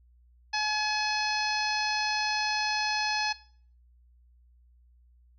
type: harmonic tone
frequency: 850 Hz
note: G#5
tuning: 40 cents sharp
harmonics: 1 / 2 / 3 / 4 / 5 / 6 / 7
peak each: -31 / -32 / -34 / -42 / -35 / -34 / -41 dBFS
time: 0.53-3.33 s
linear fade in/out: 10 ms
effects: noise-tail reverb RT60 0.5 s tail -19 dB re dry + added 60 Hz sine -57 dBFS peak until 5.38 s